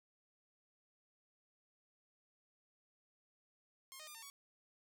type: tone with pitch steps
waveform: 5% pulse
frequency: 1068 / 618 / 1203 / 903 / 1124 Hz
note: C6 / D#5 / D6 / A5 / C#6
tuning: +35 / -12 / +41 / +45 / +24 cents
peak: -39 dBFS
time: 3.92-4.3 s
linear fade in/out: 0 ms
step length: 76 ms
effects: none